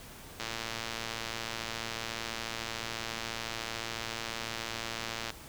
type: click train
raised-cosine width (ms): 0.2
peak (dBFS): -18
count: 560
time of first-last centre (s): 0.4-5.304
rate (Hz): 114
effects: pink hiss -49 dBFS RMS until 5.48 s